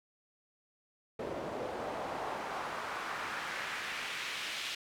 pink noise with band-pass filter sweep, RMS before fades -39 dBFS, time 1.19-4.75 s, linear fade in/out 5 ms, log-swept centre 460 to 3200 Hz, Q 1.4, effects none

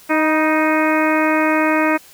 harmonic tone with a mistuned harmonic, 311.1 Hz, D#4, in tune, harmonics 1 / 2 / 3 / 4 / 5 / 6 / 7 / 8, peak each -17 / -20 / -22 / -23 / -24 / -25 / -25 / -26 dBFS, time 0.09-1.98 s, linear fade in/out 20 ms, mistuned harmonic 3, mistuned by +28 cents, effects white hiss -45 dBFS RMS until 2.13 s

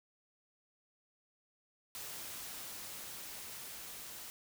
white noise with level ramp, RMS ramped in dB -45 to -48 dBFS, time 1.95-4.3 s, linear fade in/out 0 ms, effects none

